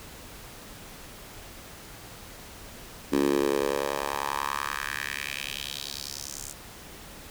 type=tone with high-pass filter sweep; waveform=10% pulse; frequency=70.2 Hz; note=C#2; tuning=22 cents sharp; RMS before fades=-30 dBFS; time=3.12-6.53 s; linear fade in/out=10 ms; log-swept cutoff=280 to 7500 Hz; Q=2.7; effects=pink hiss -45 dBFS RMS until 7.3 s